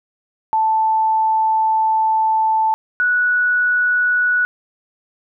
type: tone pair in turn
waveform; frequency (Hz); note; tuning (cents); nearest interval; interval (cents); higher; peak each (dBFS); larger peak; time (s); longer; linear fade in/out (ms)
sine; 880 / 1471; A5 / F#6; 0 / -11; major sixth; 889; second; -13; neither; 0.53-2.74 / 3-4.45; first; 0
effects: none